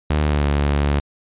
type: tone with pitch glide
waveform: sawtooth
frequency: 75.4 to 71.91 Hz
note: D2 to D2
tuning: +46 to -36 cents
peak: -12 dBFS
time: 0.1-1 s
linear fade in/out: 5 ms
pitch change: -82 cents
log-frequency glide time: 0.23-0.46 s
effects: resampled to 8000 Hz